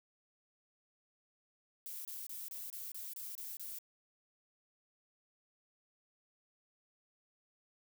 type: noise bursts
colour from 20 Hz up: violet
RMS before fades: -45 dBFS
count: 9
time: 1.86-3.786 s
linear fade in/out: 0 ms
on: 190 ms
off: 27 ms
effects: none